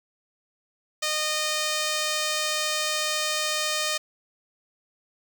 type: tone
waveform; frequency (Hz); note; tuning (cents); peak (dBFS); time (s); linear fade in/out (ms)
5% pulse; 614; D#5; -23; -13; 1.02-3.98; 10
effects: none